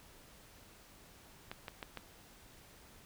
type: clicks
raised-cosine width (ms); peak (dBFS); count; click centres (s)
0.3; -26; 4; 1.515 / 1.682 / 1.828 / 1.973
effects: pink hiss -59 dBFS RMS until 3.05 s